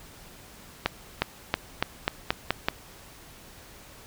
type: accelerating click train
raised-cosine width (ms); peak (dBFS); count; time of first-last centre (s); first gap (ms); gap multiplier
0.3; -6; 8; 0.86-2.685; 360; 0.89
effects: pink hiss -49 dBFS RMS until 4.06 s